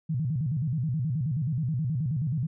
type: tone with vibrato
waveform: sine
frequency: 140 Hz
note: C#3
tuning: 18 cents sharp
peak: -25 dBFS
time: 0.09-2.47 s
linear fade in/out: 10 ms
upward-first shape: square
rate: 9.4 Hz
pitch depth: 230 cents each way
effects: none